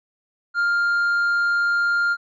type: tone with tanh clipping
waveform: sine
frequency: 1401 Hz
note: F6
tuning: 5 cents sharp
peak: -18 dBFS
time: 0.54-2.17 s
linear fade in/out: 50 ms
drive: 3 dB
effects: none